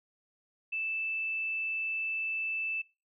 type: tone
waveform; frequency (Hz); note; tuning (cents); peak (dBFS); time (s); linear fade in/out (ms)
sine; 2639; E7; +1; -31; 0.72-2.82; 10
effects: noise-tail reverb RT60 0.3 s tail -22 dB re dry